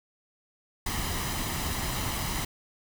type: noise with comb filter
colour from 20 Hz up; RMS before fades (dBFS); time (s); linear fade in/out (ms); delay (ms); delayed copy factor
pink; -31; 0.86-2.45; 5; 1; +0.5
effects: none